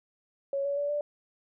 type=tone with pitch steps; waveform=sine; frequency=554.4 / 565.1 / 575.9 / 587 Hz; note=C#5 / C#5 / D5 / D5; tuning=0 / +33 / -34 / -1 cents; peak=-27 dBFS; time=0.53-1.01 s; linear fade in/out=2 ms; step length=120 ms; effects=none